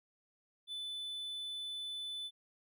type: tone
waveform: triangle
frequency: 3500 Hz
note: A7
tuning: 10 cents flat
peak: -38 dBFS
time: 0.67-2.31 s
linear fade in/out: 50 ms
effects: none